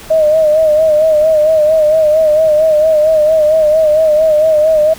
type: tone with vibrato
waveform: sine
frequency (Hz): 621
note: D#5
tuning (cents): -3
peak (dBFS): -6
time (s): 0.1-4.94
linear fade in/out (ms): 10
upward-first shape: sine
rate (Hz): 4.4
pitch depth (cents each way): 58
effects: pink hiss -33 dBFS RMS until 4.98 s